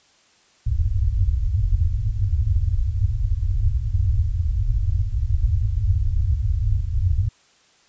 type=low-pass noise; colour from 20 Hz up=white; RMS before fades=-20 dBFS; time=0.66-7.29 s; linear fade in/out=10 ms; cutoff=110 Hz; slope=96 dB/octave; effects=white hiss -57 dBFS RMS until 7.88 s + resampled to 16000 Hz